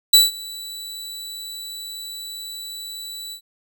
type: tone with ADSR envelope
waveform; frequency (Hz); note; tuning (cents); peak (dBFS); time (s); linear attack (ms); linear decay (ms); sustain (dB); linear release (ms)
sawtooth; 3951; B7; 0; -4; 0.13-3.41; 7; 170; -24; 84
effects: none